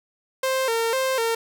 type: tone with vibrato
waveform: sawtooth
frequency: 490.1 Hz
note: B4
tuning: 13 cents flat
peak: -17 dBFS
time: 0.43-1.35 s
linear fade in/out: 5 ms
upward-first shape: square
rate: 2 Hz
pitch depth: 120 cents each way
effects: none